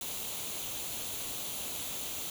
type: noise with comb filter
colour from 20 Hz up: white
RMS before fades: -38 dBFS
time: 0.01-2.3 s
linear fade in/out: 2 ms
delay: 0.29 ms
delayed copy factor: +0.55
effects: none